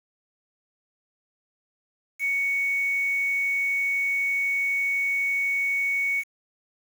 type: tone with quantisation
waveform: sine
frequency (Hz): 2227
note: C#7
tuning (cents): +7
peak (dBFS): -22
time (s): 2.19-6.24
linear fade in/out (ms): 50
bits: 7
effects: none